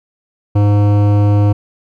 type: tone with hard clipping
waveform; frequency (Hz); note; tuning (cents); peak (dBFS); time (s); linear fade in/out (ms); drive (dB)
sine; 102.8; G#2; -17; -10; 0.55-1.53; 10; 15
effects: none